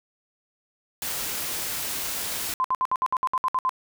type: noise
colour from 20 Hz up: white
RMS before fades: -30 dBFS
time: 1.02-2.54 s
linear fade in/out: 2 ms
type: tone bursts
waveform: sine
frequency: 1031 Hz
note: C6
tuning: 26 cents flat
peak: -20 dBFS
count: 11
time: 2.6-3.693 s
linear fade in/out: 0 ms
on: 43 ms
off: 62 ms
effects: none